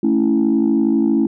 sine chord, A major, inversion none, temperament equal, 220 / 277.2 / 329.6 Hz, A3 / C#4 / E4, 0 / 0 / 0 cents, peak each -16 dBFS, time 0.03-1.27 s, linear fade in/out 5 ms, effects tanh soft clip ceiling -7 dBFS

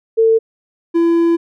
sine / triangle tone pair in turn, 449 / 336.4 Hz, A4 / E4, +35 / +35 cents, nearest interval perfect fourth, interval 500 cents, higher first, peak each -8 dBFS, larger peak neither, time 0.17-0.39 / 0.94-1.37 s, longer second, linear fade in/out 20 ms, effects none

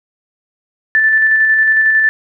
sine tone with tremolo, 1760 Hz, A6, in tune, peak -7 dBFS, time 0.95-2.09 s, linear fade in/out 0 ms, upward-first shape square, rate 11 Hz, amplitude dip 25%, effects none

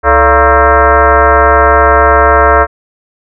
sine tone with frequency modulation, 321.6 Hz, E4, 43 cents flat, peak -3 dBFS, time 0.03-2.67 s, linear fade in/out 50 ms, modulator 253 Hz, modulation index 5.2, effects none

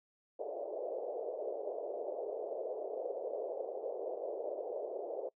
white band-pass noise, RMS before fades -40 dBFS, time 0.39-5.29 s, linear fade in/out 5 ms, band 400 to 640 Hz, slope 48 dB/octave, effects noise-tail reverb RT60 0.1 s tail -23 dB re dry

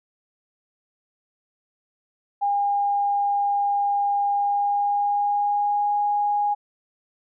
sine tone with pitch glide, 810 to 823.7 Hz, G#5 to G#5, -43 to -14 cents, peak -19 dBFS, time 2.41-6.55 s, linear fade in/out 20 ms, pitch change +29 cents, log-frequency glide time 4.34-5.94 s, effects none

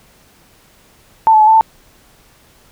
sine tone with pitch steps, 889 / 866 / 857 / 883 / 888 Hz, A5 / A5 / A5 / A5 / A5, +18 / -28 / -46 / +6 / +16 cents, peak -5 dBFS, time 1.27-1.61 s, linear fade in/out 0 ms, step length 68 ms, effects pink hiss -49 dBFS RMS until 2.71 s

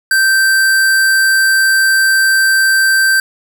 square tone, 1561 Hz, G6, 8 cents flat, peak -9 dBFS, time 0.11-3.2 s, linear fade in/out 2 ms, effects none

